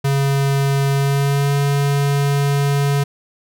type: tone with pitch glide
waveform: square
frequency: 138.59 to 141.34 Hz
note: C#3 to C#3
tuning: 0 to +34 cents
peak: -15 dBFS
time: 0.04-3.04 s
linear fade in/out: 10 ms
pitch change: +34 cents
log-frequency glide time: 0.92-1.53 s
effects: none